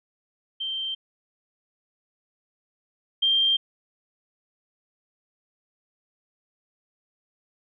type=tone pair in turn; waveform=sine; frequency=3136 / 3176 Hz; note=G7 / G7; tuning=0 / +22 cents; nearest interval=unison; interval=22 cents; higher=second; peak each=-27 / -18 dBFS; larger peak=second; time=0.6-0.95 / 3.22-3.57 s; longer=neither; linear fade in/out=10 ms; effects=none